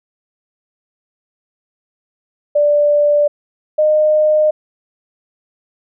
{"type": "tone pair in turn", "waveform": "sine", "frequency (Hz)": [587.3, 612.5], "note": ["D5", "D#5"], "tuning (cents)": [0, -27], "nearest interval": "minor second", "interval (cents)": 73, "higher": "second", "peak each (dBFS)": -9, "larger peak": "neither", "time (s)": [[2.55, 3.28], [3.78, 4.51]], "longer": "neither", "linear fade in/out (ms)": 10, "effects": []}